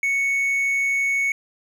triangle tone, 2217 Hz, C#7, in tune, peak -17 dBFS, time 0.03-1.32 s, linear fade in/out 2 ms, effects none

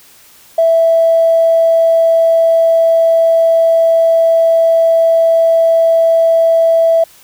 triangle tone with tanh clipping, 659.3 Hz, E5, in tune, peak -6 dBFS, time 0.58-7.04 s, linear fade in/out 5 ms, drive 2 dB, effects white hiss -43 dBFS RMS until 7.23 s

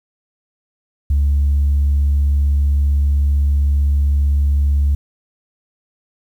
sine tone, 71.1 Hz, C#2, 45 cents sharp, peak -10 dBFS, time 1.1-4.95 s, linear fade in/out 5 ms, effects tanh soft clip ceiling -9 dBFS + 8-bit

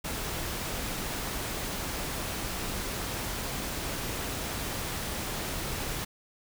pink noise, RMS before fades -34 dBFS, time 0.04-6.05 s, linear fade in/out 10 ms, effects none

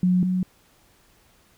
sine tone pair in turn, 181.5 / 183.82 Hz, F#3 / F#3, -33 / -11 cents, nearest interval unison, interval 22 cents, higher second, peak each -16 / -20 dBFS, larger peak first, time 0.03-0.23 / 0.23-0.43 s, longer neither, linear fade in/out 2 ms, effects pink hiss -59 dBFS RMS until 1.57 s

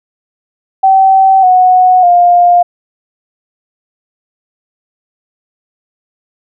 sine tone with pitch steps, 769 / 736 / 704.4 Hz, G5 / F#5 / F5, -33 / -9 / +15 cents, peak -3 dBFS, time 0.83-2.63 s, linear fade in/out 10 ms, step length 600 ms, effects none

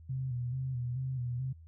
sine tone with vibrato, 126.7 Hz, B2, 45 cents sharp, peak -32 dBFS, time 0.09-1.53 s, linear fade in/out 10 ms, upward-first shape square, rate 2.3 Hz, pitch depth 59 cents each way, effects added 81 Hz sine -50 dBFS peak until 1.67 s

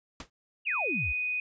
pink noise with exponential decay, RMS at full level -36 dBFS, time 0.2-0.3 s, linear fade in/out 2 ms, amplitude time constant 20 ms
sine exponential sweep, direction down, 2985 to 53.3 Hz, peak -32 dBFS, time 0.65-1.13 s, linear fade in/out 20 ms
sine tone, 2489 Hz, D#7, in tune, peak -28 dBFS, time 0.67-1.4 s, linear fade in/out 2 ms
effects resampled to 16000 Hz

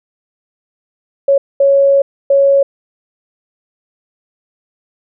sine tone bursts at uneven times, 554.4 Hz, C#5, in tune, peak -6 dBFS, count 3, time 1.28-1.38 / 1.6-2.02 / 2.3-2.63 s, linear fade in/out 5 ms, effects none

